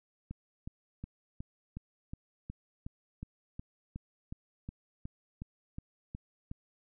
click train, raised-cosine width 5 ms, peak -28 dBFS, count 18, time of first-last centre 0.31-6.514 s, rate 2.74 Hz, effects none

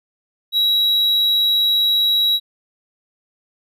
triangle tone, 3875 Hz, B7, 34 cents flat, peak -12 dBFS, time 0.52-2.4 s, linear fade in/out 50 ms, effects none

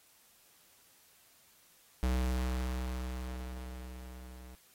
square tone with level ramp, 63.1 Hz, B1, 38 cents sharp, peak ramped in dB -28 to -49 dBFS, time 2.03-4.55 s, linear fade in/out 0 ms, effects white hiss -64 dBFS RMS until 4.74 s + AAC 48 kbps

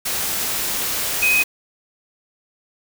sine tone in noise, 2512 Hz, D#7, 16 cents sharp, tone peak -14 dBFS, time 1.22-1.43 s, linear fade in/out 10 ms, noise white, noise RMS -23 dBFS, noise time 0.05-1.44 s, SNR +6 dB, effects none

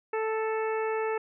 harmonic tone, 440 Hz, A4, in tune, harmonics 1 / 2 / 3 / 4 / 5 / 6, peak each -28 / -34 / -38 / -40 / -42 / -44 dBFS, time 0.13-1.18 s, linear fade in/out 5 ms, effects none

